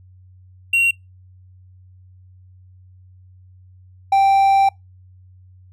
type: tone pair in turn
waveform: triangle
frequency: 2748 / 783.9 Hz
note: F7 / G5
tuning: -29 / 0 cents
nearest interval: octave + minor seventh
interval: 2171 cents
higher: first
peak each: -11 / -9 dBFS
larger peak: second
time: 0.73-0.91 / 4.12-4.69 s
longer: second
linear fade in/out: 5 ms
effects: noise-tail reverb RT60 0.2 s tail -26 dB re dry + added 92 Hz sine -44 dBFS peak until 5.72 s